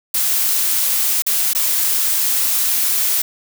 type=noise with dropouts; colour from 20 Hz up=blue; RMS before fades=-17 dBFS; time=0.14-3.22 s; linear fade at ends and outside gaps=5 ms; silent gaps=1.222-1.264 / 1.534-1.549 s; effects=none